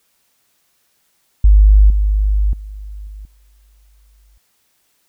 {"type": "tone with level steps", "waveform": "sine", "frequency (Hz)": 51, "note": "G#1", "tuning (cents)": -31, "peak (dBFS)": [-4, -11, -27, -29, -47], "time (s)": [1.44, 4.38], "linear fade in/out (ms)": 5, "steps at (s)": [1.9, 2.53, 3.07, 3.25], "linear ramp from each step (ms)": 2, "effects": ["white hiss -62 dBFS RMS until 5.08 s"]}